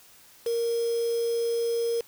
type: tone with quantisation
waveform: sine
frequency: 466.2 Hz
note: A#4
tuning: in tune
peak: -24 dBFS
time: 0.46-2.01 s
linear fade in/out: 5 ms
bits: 6
effects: white hiss -54 dBFS RMS until 2.07 s